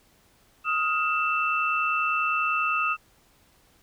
sine tone cluster, 1255 / 1405 / 2665 Hz, D#6 / F6 / E7, +15 / +10 / +18 cents, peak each -25 / -32 / -26 dBFS, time 0.64-2.97 s, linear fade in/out 50 ms, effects pink hiss -61 dBFS RMS until 3.82 s

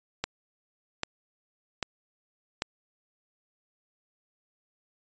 click train, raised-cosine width 0.2 ms, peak -11 dBFS, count 4, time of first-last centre 0.24-2.621 s, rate 1.26 Hz, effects resampled to 16000 Hz

